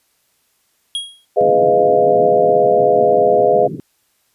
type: tone with exponential decay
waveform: square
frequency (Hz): 3289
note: G#7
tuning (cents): -18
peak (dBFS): -17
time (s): 0.95-1.25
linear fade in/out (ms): 1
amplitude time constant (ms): 64
type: chord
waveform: sine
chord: F half-diminished seventh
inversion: first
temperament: equal with one note detuned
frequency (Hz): 415.3 / 498.2 / 622.3 / 698.5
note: Ab4 / Cb5 / Eb5 / F5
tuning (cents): 0 / +15 / 0 / 0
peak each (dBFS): -15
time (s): 1.36-3.68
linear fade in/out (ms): 20
type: band-pass noise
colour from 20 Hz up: white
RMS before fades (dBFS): -27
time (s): 1.41-3.8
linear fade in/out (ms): 0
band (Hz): 120 to 360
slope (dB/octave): 48
effects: white hiss -62 dBFS RMS until 4.34 s + resampled to 32000 Hz